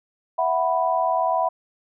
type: chord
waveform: sine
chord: E suspended second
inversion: none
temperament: equal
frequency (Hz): 659.3 / 740 / 987.8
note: E5 / F#5 / B5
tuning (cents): 0 / 0 / 0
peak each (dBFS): -23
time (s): 0.38-1.49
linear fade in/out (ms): 10
effects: none